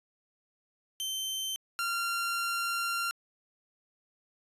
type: tone pair in turn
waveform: sawtooth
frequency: 3101 / 1381.3 Hz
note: G7 / F6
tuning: -19 / -19 cents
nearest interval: octave + major second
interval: 1400 cents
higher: first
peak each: -29 / -26 dBFS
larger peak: second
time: 1-1.56 / 1.79-3.11 s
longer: second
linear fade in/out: 0 ms
effects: resampled to 32000 Hz